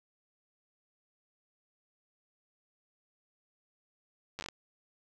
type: slowing click train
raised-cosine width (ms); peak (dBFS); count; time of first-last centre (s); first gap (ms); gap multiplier
0.2; -22; 7; 4.39-4.486; 9; 1.23
effects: none